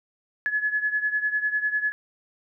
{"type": "beating tone pair", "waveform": "sine", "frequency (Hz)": [1700, 1710], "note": ["G#6", "A6"], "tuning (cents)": [40, -50], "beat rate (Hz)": 10, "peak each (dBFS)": [-24, -28], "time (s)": [0.46, 1.92], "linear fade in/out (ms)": 0, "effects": []}